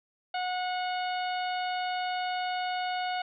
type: harmonic tone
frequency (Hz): 730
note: F#5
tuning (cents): -24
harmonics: 1 / 2 / 3 / 4 / 5 / 6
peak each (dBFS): -30 / -38 / -41 / -41 / -45 / -46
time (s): 0.34-3.22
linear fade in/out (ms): 5
effects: none